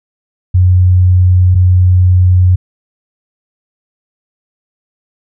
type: tone pair in turn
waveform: sine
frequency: 91 / 91 Hz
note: F#2 / F#2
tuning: -28 / -28 cents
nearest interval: unison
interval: 0 cents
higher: neither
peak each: -4 dBFS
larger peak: neither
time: 0.54-1.55 / 1.55-2.56 s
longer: neither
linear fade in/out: 10 ms
effects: none